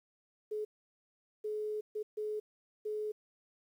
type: tone bursts at uneven times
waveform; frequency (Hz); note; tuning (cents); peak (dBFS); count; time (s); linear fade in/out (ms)
sine; 425.5; G#4; +42; -34; 5; 0.51-0.65 / 1.44-1.81 / 1.95-2.03 / 2.17-2.4 / 2.85-3.12; 10
effects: 11-bit